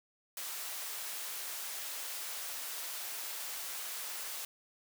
white high-pass noise, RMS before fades -41 dBFS, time 0.37-4.45 s, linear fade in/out 2 ms, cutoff 570 Hz, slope 12 dB/octave, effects none

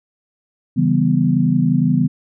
sine chord, C# half-diminished seventh, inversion none, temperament equal, 138.59 / 164.81 / 196 / 246.9 Hz, C#3 / E3 / G3 / B3, 0 / 0 / 0 / 0 cents, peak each -19 / -17 / -20 / -17 dBFS, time 0.76-2.08 s, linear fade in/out 20 ms, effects none

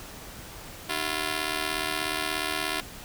5% pulse ring-modulated tone, 345.7 Hz, F4, 18 cents flat, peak -13 dBFS, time 0.89-2.81 s, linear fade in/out 10 ms, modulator 38.4 Hz, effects pink hiss -43 dBFS RMS until 3.04 s

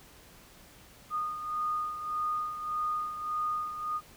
sine beating tone pair, 1229 / 1230.7 Hz, D#6 / D#6, -22 / -19 cents, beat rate 1.7 Hz, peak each -31 / -38 dBFS, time 1.1-4.01 s, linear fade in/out 50 ms, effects pink hiss -55 dBFS RMS until 4.16 s

